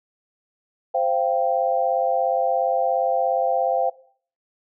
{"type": "chord", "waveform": "sine", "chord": "C suspended fourth", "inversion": "none", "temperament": "equal with one note detuned", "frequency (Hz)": [523.3, 686.9, 784], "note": ["C5", "F5", "G5"], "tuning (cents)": [0, -29, 0], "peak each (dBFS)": -23, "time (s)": [0.94, 3.9], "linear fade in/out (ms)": 10, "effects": ["noise-tail reverb RT60 0.5 s tail -18 dB re dry"]}